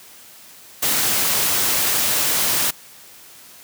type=noise; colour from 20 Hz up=white; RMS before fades=-19 dBFS; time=0.82-2.71 s; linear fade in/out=10 ms; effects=white hiss -44 dBFS RMS until 3.63 s + high-pass 80 Hz 12 dB/octave